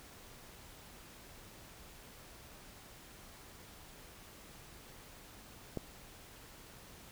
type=click; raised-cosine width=2 ms; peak=-23 dBFS; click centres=5.773 s; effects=pink hiss -55 dBFS RMS until 7.11 s